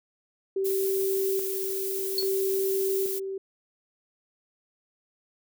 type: tone with tremolo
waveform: sine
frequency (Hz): 386.6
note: G4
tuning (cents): -24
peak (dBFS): -24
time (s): 0.56-3.38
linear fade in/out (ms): 5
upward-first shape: square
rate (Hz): 0.6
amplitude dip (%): 50
type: noise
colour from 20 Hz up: violet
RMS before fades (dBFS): -33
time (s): 0.64-3.2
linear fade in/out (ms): 20
type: tone with exponential decay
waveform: sine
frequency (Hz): 4376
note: C#8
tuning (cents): -23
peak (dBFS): -21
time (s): 2.18-2.3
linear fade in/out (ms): 2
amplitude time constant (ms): 26
effects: none